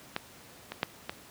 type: clicks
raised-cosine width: 0.3 ms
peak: -14 / -20 / -10 / -17 dBFS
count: 4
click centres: 0.164 / 0.72 / 0.831 / 1.095 s
effects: pink hiss -52 dBFS RMS until 1.3 s + high-pass 100 Hz 12 dB/octave